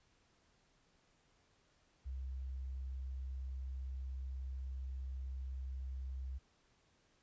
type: tone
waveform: sine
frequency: 65.41 Hz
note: C2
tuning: in tune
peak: -40 dBFS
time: 2.05-6.39 s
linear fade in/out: 20 ms
effects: pink hiss -73 dBFS RMS until 7.22 s + resampled to 16000 Hz